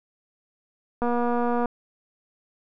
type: click train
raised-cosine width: 1 ms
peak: -13 dBFS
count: 154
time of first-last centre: 1.02-1.657 s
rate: 240 Hz
effects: none